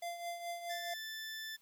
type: tone with tremolo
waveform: square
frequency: 690 Hz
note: F5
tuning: 21 cents flat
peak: -38 dBFS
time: 0.02-0.94 s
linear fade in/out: 5 ms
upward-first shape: triangle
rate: 4.7 Hz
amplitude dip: 65%
type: tone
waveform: 20% pulse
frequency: 1760 Hz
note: A6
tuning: in tune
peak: -37 dBFS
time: 0.69-1.57 s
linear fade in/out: 20 ms
effects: white hiss -70 dBFS RMS until 1.61 s